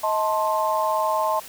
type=chord; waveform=sine; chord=A diminished; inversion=second; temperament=just; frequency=633.6 / 880 / 1056 Hz; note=Eb5 / A5 / C6; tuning=+31 / 0 / +16 cents; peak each=-24 dBFS; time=0.03-1.4 s; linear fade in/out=10 ms; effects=white hiss -41 dBFS RMS until 1.48 s